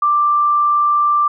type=tone; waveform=sine; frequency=1179 Hz; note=D6; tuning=6 cents sharp; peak=-11 dBFS; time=0.02-1.28 s; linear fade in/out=5 ms; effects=none